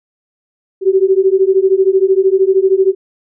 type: beating tone pair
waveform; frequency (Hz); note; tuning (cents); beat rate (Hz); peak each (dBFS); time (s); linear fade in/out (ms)
sine; 376.3 / 389.3; F#4 / G4; +29 / -12; 13; -11; 0.81-2.95; 50
effects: none